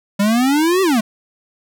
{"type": "exponential two-way sweep", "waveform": "square", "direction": "up then down", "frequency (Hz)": [196, 392, 207], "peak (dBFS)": -13, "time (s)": [0.19, 1.01], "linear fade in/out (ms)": 10, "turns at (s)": 0.82, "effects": []}